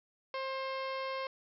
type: harmonic tone with a mistuned harmonic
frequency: 531 Hz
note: C5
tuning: 25 cents sharp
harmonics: 1 / 2 / 3 / 4 / 5 / 6 / 7 / 8 / 9 / 10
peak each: -38 / -39 / -49 / -45 / -50 / -51 / -56 / -53 / -56 / -57 dBFS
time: 0.34-1.27 s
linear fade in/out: 2 ms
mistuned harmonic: 9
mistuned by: -15 cents
effects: none